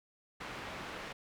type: low-pass noise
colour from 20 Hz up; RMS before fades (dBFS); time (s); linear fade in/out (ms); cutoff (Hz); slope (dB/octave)
white; -44; 0.4-1.13; 10; 2000; 12
effects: none